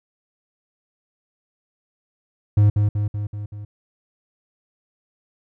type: tone with echo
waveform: triangle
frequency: 103.83 Hz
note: G#2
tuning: in tune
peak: -9 dBFS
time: 2.57-2.7 s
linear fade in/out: 5 ms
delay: 190 ms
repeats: 5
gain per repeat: -4 dB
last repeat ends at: 3.65 s
effects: none

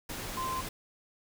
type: tone in noise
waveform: sine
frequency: 1040 Hz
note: C6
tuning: 11 cents flat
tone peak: -32 dBFS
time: 0.37-0.61 s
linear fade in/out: 5 ms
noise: pink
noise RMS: -39 dBFS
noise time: 0.09-0.69 s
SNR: +4 dB
effects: none

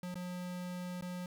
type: tone with dropouts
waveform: square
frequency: 179.5 Hz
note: F3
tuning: 48 cents sharp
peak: -40 dBFS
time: 0.03-1.26 s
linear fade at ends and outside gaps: 2 ms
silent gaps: 0.143-0.155 / 1.011-1.023 s
effects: 11-bit

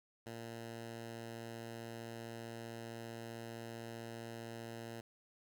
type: tone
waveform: 10% pulse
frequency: 115.4 Hz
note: A#2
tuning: 17 cents flat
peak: -37 dBFS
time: 0.26-5.01 s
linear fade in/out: 5 ms
effects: none

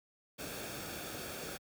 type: noise with comb filter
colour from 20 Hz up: pink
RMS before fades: -43 dBFS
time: 0.38-1.58 s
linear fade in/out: 20 ms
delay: 1 ms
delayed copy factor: -0.55
effects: high-pass 60 Hz 12 dB/octave

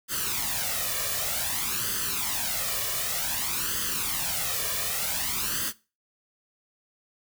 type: noise with flanger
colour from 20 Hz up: white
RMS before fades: -29 dBFS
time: 0.08-5.73 s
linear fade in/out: 50 ms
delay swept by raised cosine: 0.63 to 1.73 ms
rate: 0.54 Hz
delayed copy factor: +0.7
effects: noise-tail reverb RT60 0.3 s tail -19 dB re dry

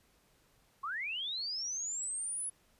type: linear sweep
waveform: sine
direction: up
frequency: 1046.5 to 10410 Hz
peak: -35 dBFS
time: 0.83-2.5 s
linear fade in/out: 10 ms
effects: pink hiss -69 dBFS RMS until 2.79 s + resampled to 32000 Hz

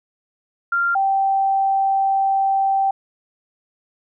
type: tone pair in turn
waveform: sine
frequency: 1389 / 779.5 Hz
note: F6 / G5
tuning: -10 / -10 cents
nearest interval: minor seventh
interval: 1000 cents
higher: first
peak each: -16 / -15 dBFS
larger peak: second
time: 0.72-0.95 / 0.95-2.91 s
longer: second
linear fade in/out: 5 ms
effects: none

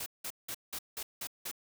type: noise bursts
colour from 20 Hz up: white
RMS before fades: -39 dBFS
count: 7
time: 0-1.514 s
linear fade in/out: 5 ms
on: 62 ms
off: 180 ms
effects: none

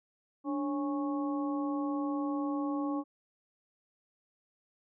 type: harmonic tone with a mistuned harmonic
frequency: 275.7 Hz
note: C#4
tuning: 9 cents flat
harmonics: 1 / 2 / 3 / 4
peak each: -31 / -41 / -42 / -41 dBFS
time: 0.44-3.04 s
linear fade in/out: 50 ms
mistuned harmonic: 1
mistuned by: +90 cents
effects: none

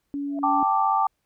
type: tone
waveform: sine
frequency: 283.7 Hz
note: C#4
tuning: 40 cents sharp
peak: -26 dBFS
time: 0.14-0.63 s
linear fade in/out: 0 ms
type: tone with exponential growth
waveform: sine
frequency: 665 Hz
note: E5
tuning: 15 cents sharp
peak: -30 dBFS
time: 0.27-0.39 s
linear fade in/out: 1 ms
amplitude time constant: 26 ms
type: chord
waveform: sine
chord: G suspended second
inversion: none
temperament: equal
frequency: 784 / 880 / 1174.7 Hz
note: G5 / A5 / D6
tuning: 0 / 0 / 0 cents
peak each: -23 dBFS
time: 0.43-1.07 s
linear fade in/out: 5 ms
effects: pink hiss -75 dBFS RMS until 1.25 s

